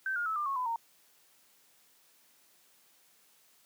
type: tone with pitch steps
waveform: sine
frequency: 1550 / 1421.4 / 1303.4 / 1195.2 / 1096 / 1005.1 / 921.6 Hz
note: G6 / F6 / E6 / D6 / C#6 / B5 / A#5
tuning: -20 / +30 / -20 / +30 / -20 / +30 / -20 cents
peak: -30 dBFS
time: 0.06-0.76 s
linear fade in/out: 2 ms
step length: 100 ms
effects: white hiss -65 dBFS RMS until 3.65 s + high-pass 150 Hz 12 dB/octave